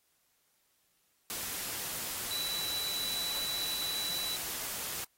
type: tone in noise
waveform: sine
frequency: 3951 Hz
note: B7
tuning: in tune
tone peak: -34 dBFS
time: 2.31-4.36 s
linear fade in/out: 0 ms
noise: white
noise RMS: -38 dBFS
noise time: 1.3-5.04 s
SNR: +1 dB
effects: white hiss -73 dBFS RMS until 5.17 s + AAC 48 kbps